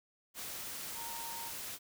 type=tone in noise; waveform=sine; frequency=924 Hz; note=A#5; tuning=16 cents flat; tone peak=-45 dBFS; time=0.94-1.52 s; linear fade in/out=50 ms; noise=white; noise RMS=-43 dBFS; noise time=0.34-1.79 s; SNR=-5 dB; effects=none